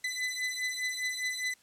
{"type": "beating tone pair", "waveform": "sawtooth", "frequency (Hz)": [2004, 2008.9], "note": ["B6", "B6"], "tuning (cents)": [25, 29], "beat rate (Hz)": 4.9, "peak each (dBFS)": -31, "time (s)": [0.04, 1.54], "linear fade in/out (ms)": 5, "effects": ["white hiss -63 dBFS RMS until 1.62 s", "low-pass 10000 Hz 12 dB/octave"]}